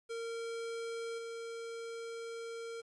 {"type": "tone with level steps", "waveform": "square", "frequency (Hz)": 460.4, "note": "A#4", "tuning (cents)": -22, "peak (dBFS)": [-39, -42], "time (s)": [0.09, 2.82], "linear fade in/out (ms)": 20, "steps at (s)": 1.18, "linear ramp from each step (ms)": 5, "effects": ["resampled to 22050 Hz", "11-bit"]}